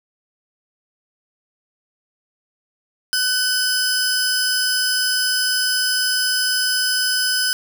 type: tone pair together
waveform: sawtooth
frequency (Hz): 1510 / 5068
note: F#6 / D#8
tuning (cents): +35 / +31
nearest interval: octave + major sixth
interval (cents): 2096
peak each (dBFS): -17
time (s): 3.13-7.53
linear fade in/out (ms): 0
effects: none